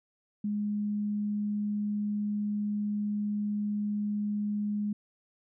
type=tone; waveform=sine; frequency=207.7 Hz; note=G#3; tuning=in tune; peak=-28 dBFS; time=0.44-4.93 s; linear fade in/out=5 ms; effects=none